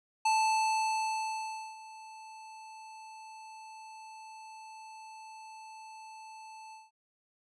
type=tone with ADSR envelope; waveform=square; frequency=878 Hz; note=A5; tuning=4 cents flat; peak=-25 dBFS; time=0.25-6.91 s; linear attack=7 ms; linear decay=1500 ms; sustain=-22 dB; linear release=180 ms; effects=resampled to 22050 Hz